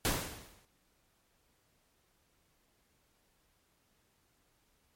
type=noise with exponential decay; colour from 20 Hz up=pink; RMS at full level=-28 dBFS; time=0.05-0.65 s; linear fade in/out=0 ms; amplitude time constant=130 ms; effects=pink hiss -73 dBFS RMS until 4.95 s + MP3 64 kbps